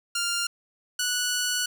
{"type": "tone pair in turn", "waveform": "10% pulse", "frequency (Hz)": [1396.9, 1474.8], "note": ["F6", "F#6"], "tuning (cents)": [0, -6], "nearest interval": "minor second", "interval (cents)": 94, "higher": "second", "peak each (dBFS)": [-17, -16], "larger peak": "second", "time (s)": [[0.15, 0.47], [0.99, 1.66]], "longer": "second", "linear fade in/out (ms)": 5, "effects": []}